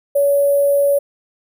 sine tone with sample-and-hold, 565 Hz, C#5, 33 cents sharp, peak -11 dBFS, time 0.15-0.99 s, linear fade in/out 10 ms, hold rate 11025 Hz, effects none

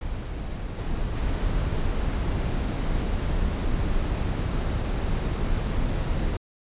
brown noise with level steps, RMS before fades -31 / -28 / -25 dBFS, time 0.01-6.37 s, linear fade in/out 5 ms, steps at 0.77 / 1.15 s, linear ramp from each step 20 ms, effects resampled to 8000 Hz

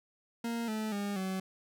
40% pulse tone with pitch steps, 232.7 / 217.1 / 202.6 / 189.01 Hz, A#3 / A3 / G#3 / F#3, -3 / -23 / -43 / +37 cents, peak -32 dBFS, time 0.44-1.4 s, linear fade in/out 5 ms, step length 240 ms, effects none

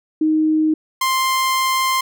sine / sawtooth tone pair in turn, 311.9 / 1049.1 Hz, D#4 / C6, +4 / +4 cents, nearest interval octave + major sixth, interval 2100 cents, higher second, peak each -13 / -12 dBFS, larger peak second, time 0.21-0.74 / 1.01-2.01 s, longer second, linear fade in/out 5 ms, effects none

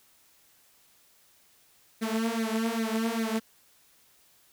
sawtooth tone with flanger, 225.1 Hz, A3, 40 cents sharp, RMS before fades -29 dBFS, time 2.01-3.4 s, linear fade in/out 20 ms, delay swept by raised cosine 0.47 to 5.17 ms, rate 2.5 Hz, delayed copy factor +0.95, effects white hiss -62 dBFS RMS until 4.52 s

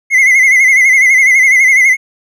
triangle tone with vibrato, 2087 Hz, C7, 5 cents flat, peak -3 dBFS, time 0.1-1.97 s, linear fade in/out 50 ms, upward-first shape sine, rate 12 Hz, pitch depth 78 cents each way, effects none

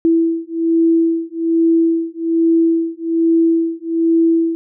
sine beating tone pair, 329.6 / 330.8 Hz, E4 / E4, 0 / +6 cents, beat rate 1.2 Hz, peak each -15 dBFS, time 0.05-4.55 s, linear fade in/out 0 ms, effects none

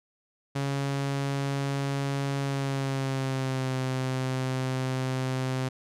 sawtooth tone with pitch glide, 138.8 to 130.26 Hz, C#3 to C3, +3 to -7 cents, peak -23 dBFS, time 0.55-5.69 s, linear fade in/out 10 ms, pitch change -110 cents, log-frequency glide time 2.39-3.76 s, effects low-pass 9000 Hz 12 dB/octave

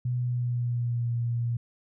sine tone with pitch glide, 123.7 to 118.39 Hz, B2 to A#2, +3 to +27 cents, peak -25 dBFS, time 0.05-1.57 s, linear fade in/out 5 ms, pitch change -76 cents, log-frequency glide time 0.15-1.11 s, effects none

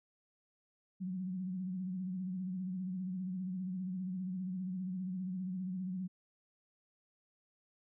sine tone with vibrato, 185 Hz, F#3, in tune, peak -36 dBFS, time 1-6.08 s, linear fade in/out 20 ms, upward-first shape sine, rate 15 Hz, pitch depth 61 cents each way, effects none

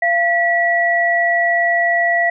sine tone pair together, 687 / 1943 Hz, F5 / B6, -29 / -29 cents, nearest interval octave + tritone, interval 1800 cents, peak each -16 / -15 dBFS, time 0.02-2.3 s, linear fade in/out 5 ms, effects none

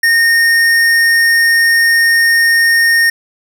sine tone with hard clipping, 1841 Hz, A#6, 22 cents flat, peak -9 dBFS, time 0.03-3.1 s, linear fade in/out 5 ms, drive 13 dB, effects none

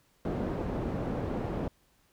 white low-pass noise, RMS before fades -33 dBFS, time 0.25-1.68 s, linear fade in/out 2 ms, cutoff 410 Hz, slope 12 dB/octave, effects pink hiss -68 dBFS RMS until 2.12 s

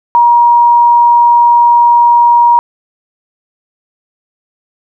sine tone, 950 Hz, A#5, 33 cents sharp, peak -3 dBFS, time 0.15-2.59 s, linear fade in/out 0 ms, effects none

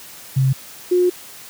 sine tone pair in turn, 133 / 359.1 Hz, C3 / F4, +29 / +48 cents, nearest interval octave + perfect fourth, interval 1719 cents, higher second, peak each -12 dBFS, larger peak neither, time 0.36-0.53 / 0.91-1.1 s, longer second, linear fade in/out 10 ms, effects white hiss -39 dBFS RMS until 1.49 s + high-pass 80 Hz 12 dB/octave

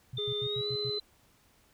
sine tone bursts, 125.3 Hz, B2, 25 cents sharp, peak -36 dBFS, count 6, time 0.13-0.901 s, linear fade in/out 5 ms, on 56 ms, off 87 ms
sine tone with pitch glide, 3575 to 4036 Hz, A7 to B7, +27 to +37 cents, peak -33 dBFS, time 0.17-1 s, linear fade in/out 5 ms, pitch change +210 cents, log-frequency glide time 0.39-0.7 s
triangle tone, 415.3 Hz, G#4, in tune, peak -32 dBFS, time 0.18-0.99 s, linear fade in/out 10 ms
effects pink hiss -65 dBFS RMS until 1.73 s

